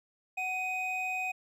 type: tone pair together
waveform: triangle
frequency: 744 / 2503 Hz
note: F#5 / D#7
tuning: +9 / +10 cents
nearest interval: octave + major sixth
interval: 2101 cents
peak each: -34 / -31 dBFS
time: 0.37-1.32 s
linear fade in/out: 10 ms
effects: none